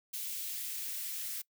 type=noise with high-pass filter sweep; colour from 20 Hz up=blue; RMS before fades=-39 dBFS; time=0.13-1.42 s; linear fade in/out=10 ms; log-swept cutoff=2600 to 1700 Hz; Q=1.1; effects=noise-tail reverb RT60 0.1 s tail -22 dB re dry